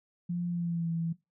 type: tone with pitch glide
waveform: sine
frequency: 174.61 to 165.96 Hz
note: F3 to E3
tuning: 0 to +12 cents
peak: -29 dBFS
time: 0.29-1.13 s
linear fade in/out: 10 ms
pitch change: -88 cents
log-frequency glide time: 0.48-0.9 s
effects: noise-tail reverb RT60 0.2 s tail -18 dB re dry